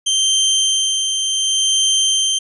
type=tone with tremolo; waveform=25% pulse; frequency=3136 Hz; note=G7; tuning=in tune; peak=-9 dBFS; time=0.06-2.39 s; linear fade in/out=10 ms; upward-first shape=sine; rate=0.68 Hz; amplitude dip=40%; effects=resampled to 24000 Hz